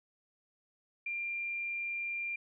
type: tone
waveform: sine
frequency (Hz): 2385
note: D7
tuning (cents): +26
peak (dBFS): -34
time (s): 1.06-2.36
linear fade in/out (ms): 5
effects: none